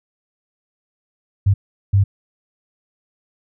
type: tone bursts at uneven times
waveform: sine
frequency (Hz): 98.9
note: G2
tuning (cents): +16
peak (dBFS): -10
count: 2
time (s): 1.46-1.54 / 1.93-2.04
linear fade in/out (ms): 10
effects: none